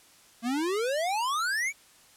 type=exponential sweep; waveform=square; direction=up; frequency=224.9 to 2349 Hz; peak=-27 dBFS; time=0.42-1.73 s; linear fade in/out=50 ms; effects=white hiss -57 dBFS RMS until 2.16 s + low-pass 11000 Hz 12 dB/octave